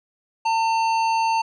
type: tone with tanh clipping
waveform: sine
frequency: 900 Hz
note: A5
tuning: 39 cents sharp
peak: -20 dBFS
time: 0.45-1.42 s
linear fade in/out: 10 ms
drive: 14 dB
effects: resampled to 22050 Hz